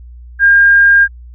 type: tone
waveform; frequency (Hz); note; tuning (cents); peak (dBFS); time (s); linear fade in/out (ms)
sine; 1610; G6; +46; -4; 0.39-1.08; 50
effects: added 60 Hz sine -31 dBFS peak until 1.34 s